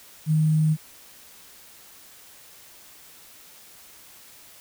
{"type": "tone with sample-and-hold", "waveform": "sine", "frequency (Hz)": 155.8, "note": "D#3", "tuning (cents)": 3, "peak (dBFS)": -17, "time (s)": [0.26, 0.77], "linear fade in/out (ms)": 50, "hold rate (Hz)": 8820, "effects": ["white hiss -49 dBFS RMS until 4.6 s"]}